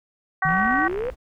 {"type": "harmonic tone", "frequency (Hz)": 379.5, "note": "F#4", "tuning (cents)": 44, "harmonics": [2, 3, 4, 5], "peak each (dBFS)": [-24, -24, -24, -24], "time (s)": [0.42, 0.88], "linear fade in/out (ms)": 5}
{"type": "noise with tremolo", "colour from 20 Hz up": "brown", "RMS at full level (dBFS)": -39, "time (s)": [0.44, 1.16], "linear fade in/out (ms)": 20, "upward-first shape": "sine", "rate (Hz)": 15, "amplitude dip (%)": 40}
{"type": "exponential sweep", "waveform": "sine", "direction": "up", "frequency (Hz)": [150, 523.3], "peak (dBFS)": -24, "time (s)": [0.45, 1.1], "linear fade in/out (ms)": 2}
{"type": "click train", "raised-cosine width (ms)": 0.5, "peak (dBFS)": -20, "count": 40, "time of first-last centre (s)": [0.49, 1.1], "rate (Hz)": 63.9}
{"effects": []}